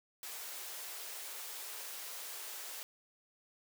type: high-pass noise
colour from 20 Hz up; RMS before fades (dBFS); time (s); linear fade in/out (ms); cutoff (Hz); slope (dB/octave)
white; -45; 0.23-2.83; 0; 410; 24
effects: none